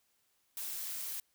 blue noise, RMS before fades -40 dBFS, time 0.57-1.2 s, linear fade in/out 2 ms, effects white hiss -75 dBFS RMS until 1.34 s

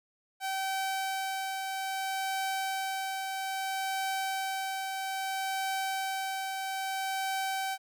sawtooth tone with tremolo, 770 Hz, G5, 31 cents flat, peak -26 dBFS, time 0.4-7.78 s, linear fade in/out 50 ms, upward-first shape triangle, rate 0.61 Hz, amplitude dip 35%, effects none

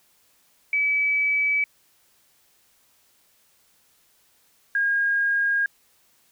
sine tone pair in turn, 2292 / 1625.8 Hz, D7 / G#6, -43 / -37 cents, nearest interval tritone, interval 594 cents, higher first, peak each -19 dBFS, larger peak neither, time 0.73-1.64 / 4.75-5.66 s, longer neither, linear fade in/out 2 ms, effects white hiss -62 dBFS RMS until 6.31 s

